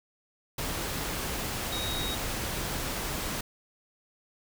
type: tone in noise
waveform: sine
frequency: 3776 Hz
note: A#7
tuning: 22 cents sharp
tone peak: -34 dBFS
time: 1.72-2.15 s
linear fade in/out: 5 ms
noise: pink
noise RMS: -33 dBFS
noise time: 0.58-3.41 s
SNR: -4 dB
effects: none